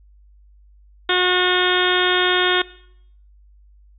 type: harmonic tone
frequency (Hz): 362.7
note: F#4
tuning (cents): -34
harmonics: 1 / 2 / 3 / 4 / 5 / 6 / 7 / 8 / 9 / 10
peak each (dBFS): -21 / -26 / -26 / -22 / -25 / -28 / -32 / -30 / -24 / -23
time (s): 1.09-2.62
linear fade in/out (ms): 5
effects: noise-tail reverb RT60 0.7 s tail -20 dB re dry + added 50 Hz sine -47 dBFS peak until 3.98 s